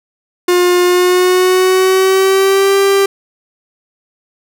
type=tone with pitch glide; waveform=45% pulse; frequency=356.8 to 393.6 Hz; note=F4 to G4; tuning=+37 to +7 cents; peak=-8 dBFS; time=0.48-3.06 s; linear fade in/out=5 ms; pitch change=+170 cents; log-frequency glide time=0.84-2.75 s; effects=none